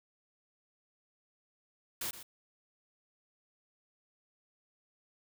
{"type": "noise with echo", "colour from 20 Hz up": "white", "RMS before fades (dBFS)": -37, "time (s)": [2.01, 2.11], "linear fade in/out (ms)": 5, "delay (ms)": 120, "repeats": 1, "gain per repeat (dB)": -12, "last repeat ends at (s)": 2.23, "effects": []}